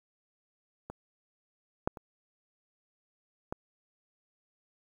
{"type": "clicks", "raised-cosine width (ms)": 1, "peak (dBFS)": [-26, -13, -30, -20], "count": 4, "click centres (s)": [0.9, 1.875, 1.972, 3.525], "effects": ["9-bit"]}